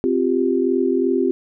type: chord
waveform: sine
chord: C suspended fourth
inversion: none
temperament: equal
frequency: 261.6 / 349.2 / 392 Hz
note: C4 / F4 / G4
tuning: 0 / 0 / 0 cents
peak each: -20 dBFS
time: 0.04-1.31 s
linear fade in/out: 0 ms
effects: none